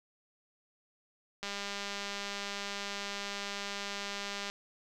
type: click train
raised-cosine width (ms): 0.2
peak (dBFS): -21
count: 618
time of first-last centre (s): 1.43-4.5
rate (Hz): 201
effects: none